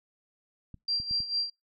clicks, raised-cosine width 5 ms, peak -32 dBFS, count 4, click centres 0.743 / 1.001 / 1.111 / 1.204 s
sine tone with tremolo, 4734 Hz, D8, 13 cents sharp, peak -25 dBFS, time 0.88-1.5 s, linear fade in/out 5 ms, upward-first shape sine, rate 4.5 Hz, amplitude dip 75%
effects noise-tail reverb RT60 0.2 s tail -26 dB re dry

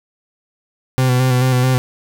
40% pulse tone with vibrato, 127.4 Hz, C3, 46 cents flat, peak -11 dBFS, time 0.98-1.78 s, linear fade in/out 0 ms, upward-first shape square, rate 4.6 Hz, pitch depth 27 cents each way, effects none

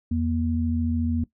sine tone pair together, 83.9 / 237.9 Hz, E2 / A#3, +31 / +35 cents, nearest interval octave + tritone, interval 1804 cents, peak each -25 / -24 dBFS, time 0.11-1.24 s, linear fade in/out 5 ms, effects noise-tail reverb RT60 0.1 s tail -17 dB re dry

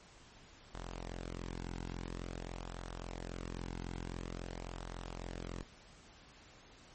sawtooth tone with flanger, 43.65 Hz, F1, in tune, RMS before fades -44 dBFS, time 0.74-5.63 s, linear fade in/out 0 ms, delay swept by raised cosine 0.41 to 1.71 ms, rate 0.48 Hz, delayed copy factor -0.5, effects pink hiss -59 dBFS RMS until 6.94 s + MP3 32 kbps

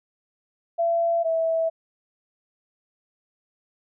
sine tone pair in turn, 675 / 653.5 Hz, E5 / E5, +41 / -15 cents, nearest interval minor second, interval 56 cents, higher first, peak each -19 / -20 dBFS, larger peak first, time 0.78-1.24 / 1.24-1.7 s, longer neither, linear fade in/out 20 ms, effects none

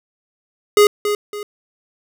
square tone with echo, 414.7 Hz, G#4, 3 cents flat, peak -8 dBFS, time 0.77-0.87 s, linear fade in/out 2 ms, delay 280 ms, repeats 2, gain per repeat -9 dB, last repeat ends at 1.43 s, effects none

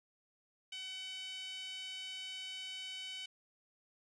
sawtooth tone with high-pass filter, 754 Hz, F#5, 32 cents sharp, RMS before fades -45 dBFS, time 0.72-3.26 s, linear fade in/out 5 ms, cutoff 2800 Hz, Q 6.7, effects resampled to 22050 Hz + 12-bit

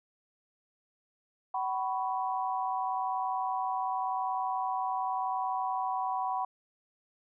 sine chord, F# suspended fourth, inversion none, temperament equal with one note detuned, 756.4 / 987.8 / 1108.7 Hz, F#5 / B5 / C#6, +38 / 0 / 0 cents, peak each -32 / -33 / -38 dBFS, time 1.54-6.45 s, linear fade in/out 5 ms, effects none

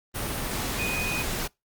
sine tone in noise, 2489 Hz, D#7, in tune, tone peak -29 dBFS, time 0.78-1.23 s, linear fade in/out 20 ms, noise pink, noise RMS -30 dBFS, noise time 0.14-1.48 s, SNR -2 dB, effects noise-tail reverb RT60 0.2 s tail -24 dB re dry + Opus 32 kbps

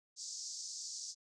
pink band-pass noise, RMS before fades -45 dBFS, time 0.16-1.15 s, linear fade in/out 50 ms, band 4800 to 7300 Hz, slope 48 dB/octave, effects resampled to 22050 Hz

